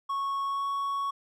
triangle tone with pitch glide, 1104 to 1113 Hz, C#6 to C#6, -7 to +7 cents, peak -26 dBFS, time 0.09-1.11 s, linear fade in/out 10 ms, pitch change +14 cents, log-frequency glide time 0.44-0.67 s, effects none

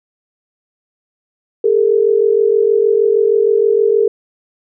sine tone pair together, 408.3 / 454.7 Hz, G#4 / A#4, -29 / -43 cents, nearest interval major second, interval 186 cents, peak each -12 dBFS, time 1.64-4.08 s, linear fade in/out 5 ms, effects none

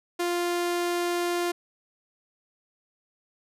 sawtooth tone, 349.2 Hz, F4, in tune, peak -21 dBFS, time 0.19-1.52 s, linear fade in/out 10 ms, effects resampled to 32000 Hz

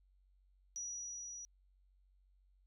sine tone with level ramp, 5830 Hz, F#8, 26 cents flat, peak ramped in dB -40 to -46 dBFS, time 0.76-1.45 s, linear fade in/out 0 ms, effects added 47 Hz sine -67 dBFS peak until 2.66 s

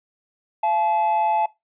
triangle tone pair together, 683.9 / 861 Hz, F5 / A5, -36 / -38 cents, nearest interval major third, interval 398 cents, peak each -23 / -17 dBFS, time 0.63-1.46 s, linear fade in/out 5 ms, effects noise-tail reverb RT60 0.2 s tail -21 dB re dry + resampled to 8000 Hz

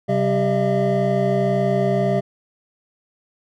triangle tone cluster, 131.7 / 193.5 / 397.1 / 613 / 673 Hz, C3 / G3 / G4 / D#5 / E5, +12 / -22 / +22 / -26 / +36 cents, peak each -21 dBFS, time 0.08-2.21 s, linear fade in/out 20 ms, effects none

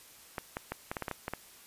clicks, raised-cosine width 0.5 ms, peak -19 dBFS, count 10, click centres 0.382 / 0.569 / 0.72 / 0.915 / 0.968 / 1.023 / 1.082 / 1.113 / 1.281 / 1.336 s, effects white hiss -55 dBFS RMS until 1.66 s + resampled to 32000 Hz

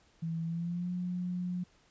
sine tone with pitch glide, 164.3 to 179.17 Hz, E3 to F3, -5 to +45 cents, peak -32 dBFS, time 0.22-1.64 s, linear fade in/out 10 ms, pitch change +150 cents, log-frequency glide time 0.44-0.9 s, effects pink hiss -66 dBFS RMS until 1.9 s + resampled to 16000 Hz

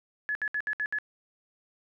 sine tone bursts, 1705 Hz, G#6, 45 cents sharp, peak -27 dBFS, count 6, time 0.29-0.986 s, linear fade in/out 0 ms, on 61 ms, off 66 ms, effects none

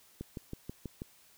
click train, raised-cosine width 3 ms, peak -26 dBFS, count 6, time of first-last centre 0.21-1.019 s, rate 6.18 Hz, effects white hiss -62 dBFS RMS until 1.37 s

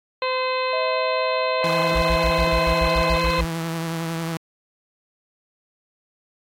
harmonic tone, 514 Hz, C5, 31 cents flat, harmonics 1 / 2 / 3 / 4 / 5 / 6 / 7 / 8, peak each -24 / -25 / -36 / -33 / -30 / -39 / -39 / -33 dBFS, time 0.22-3.41 s, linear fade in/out 2 ms
sine tone with pitch glide, 639 to 648.7 Hz, D#5 to E5, +46 to -28 cents, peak -25 dBFS, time 0.73-3.18 s, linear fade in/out 2 ms, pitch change +26 cents, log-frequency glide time 1.3-2.27 s
sawtooth tone with vibrato, 164.81 Hz, E3, in tune, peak -21 dBFS, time 1.64-4.37 s, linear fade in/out 2 ms, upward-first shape triangle, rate 11 Hz, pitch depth 33 cents each way
triangle tone bursts, 57.7 Hz, A#1, 17 cents flat, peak -18 dBFS, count 11, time 1.95-3.451 s, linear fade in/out 10 ms, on 71 ms, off 72 ms
effects AAC 48 kbps

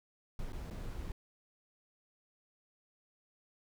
brown noise with dropouts, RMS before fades -41 dBFS, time 0.39-1.12 s, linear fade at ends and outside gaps 2 ms, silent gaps 0.523-0.53 / 0.702-0.708 s, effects none

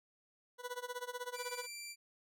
20% pulse tone with tremolo, 492.7 Hz, B4, 4 cents flat, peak -33 dBFS, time 0.58-1.67 s, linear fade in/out 50 ms, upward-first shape sine, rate 16 Hz, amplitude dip 90%
15% pulse tone, 2352 Hz, D7, 2 cents sharp, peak -38 dBFS, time 1.33-1.96 s, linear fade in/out 50 ms
effects none

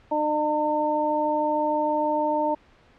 harmonic tone, 302.2 Hz, D4, 50 cents sharp, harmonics 1 / 2 / 3, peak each -28 / -25 / -24 dBFS, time 0.11-2.55 s, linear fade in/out 10 ms, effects pink hiss -56 dBFS RMS until 2.98 s + low-pass 3000 Hz 12 dB/octave

